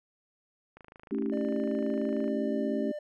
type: click train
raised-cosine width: 0.5 ms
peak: -34 dBFS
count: 41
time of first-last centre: 0.77-2.279 s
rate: 26.5 Hz
type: chord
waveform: sine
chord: A dominant seventh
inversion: none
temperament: equal with one note detuned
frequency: 220 / 277.2 / 323.2 / 392 Hz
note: A3 / C#4 / E4 / G4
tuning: 0 / 0 / -34 / 0 cents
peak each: -32 / -32 / -38 / -34 dBFS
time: 1.11-2.92 s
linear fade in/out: 10 ms
type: tone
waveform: triangle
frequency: 597 Hz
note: D5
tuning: 28 cents sharp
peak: -33 dBFS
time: 1.32-2.99 s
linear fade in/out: 5 ms
effects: none